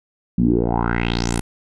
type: tone with low-pass filter sweep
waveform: 10% pulse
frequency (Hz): 58.27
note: A#1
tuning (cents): 0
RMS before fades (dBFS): -19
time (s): 0.38-1.41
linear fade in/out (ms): 5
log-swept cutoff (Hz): 190 to 11000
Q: 4.8
effects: none